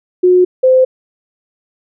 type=tone pair in turn; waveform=sine; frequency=362.9 / 516.4 Hz; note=F#4 / C5; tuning=-34 / -23 cents; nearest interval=tritone; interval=611 cents; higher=second; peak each=-5 dBFS; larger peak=neither; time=0.23-0.45 / 0.63-0.85 s; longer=neither; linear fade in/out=10 ms; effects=none